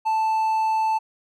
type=tone; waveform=triangle; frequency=880 Hz; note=A5; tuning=in tune; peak=-17 dBFS; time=0.05-0.99 s; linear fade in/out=20 ms; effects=none

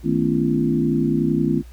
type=tone cluster; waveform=sine; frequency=154.2 / 216.2 / 246.6 / 277.7 / 339.8 Hz; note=D#3 / A3 / B3 / C#4 / F4; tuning=-15 / -30 / -2 / +3 / -47 cents; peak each=-23 dBFS; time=0.03-1.63 s; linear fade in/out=50 ms; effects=added 60 Hz sine -38 dBFS peak until 1.72 s + pink hiss -53 dBFS RMS until 1.72 s

